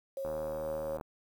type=tone with pitch glide; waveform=sine; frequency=543 to 547.1 Hz; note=C#5 to C#5; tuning=-36 to -23 cents; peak=-34 dBFS; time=0.17-0.97 s; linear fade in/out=2 ms; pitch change=+13 cents; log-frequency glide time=0.46-0.69 s
type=click train; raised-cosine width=1 ms; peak=-28 dBFS; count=60; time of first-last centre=0.25-1.011 s; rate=77.5 Hz
effects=9-bit